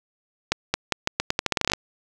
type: accelerating click train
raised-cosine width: 0.2 ms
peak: -3 dBFS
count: 16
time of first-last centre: 0.52-1.735 s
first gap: 220 ms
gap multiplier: 0.83
effects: none